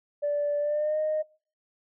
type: tone with pitch glide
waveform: sine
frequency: 583 to 617.7 Hz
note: D5 to D#5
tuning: -13 to -13 cents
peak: -23 dBFS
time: 0.22-1.23 s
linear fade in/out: 20 ms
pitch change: +100 cents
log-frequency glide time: 0.59-0.99 s
effects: noise-tail reverb RT60 0.4 s tail -24 dB re dry + tanh soft clip ceiling -20 dBFS